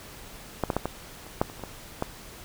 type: clicks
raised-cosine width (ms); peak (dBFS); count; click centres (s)
1; -10 / -10 / -29 / -10 / -13 / -30 / -7 / -27 / -29 / -20 / -12; 11; 0.637 / 0.702 / 0.734 / 0.766 / 0.856 / 1.266 / 1.415 / 1.499 / 1.595 / 1.637 / 2.024
effects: pink hiss -45 dBFS RMS until 2.44 s